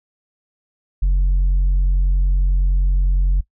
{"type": "tone", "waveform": "sine", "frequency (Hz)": 45.42, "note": "F#1", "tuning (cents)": -31, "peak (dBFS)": -10, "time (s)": [1.02, 3.41], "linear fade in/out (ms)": 10, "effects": ["noise-tail reverb RT60 0.1 s tail -21 dB re dry", "tanh soft clip ceiling -12 dBFS"]}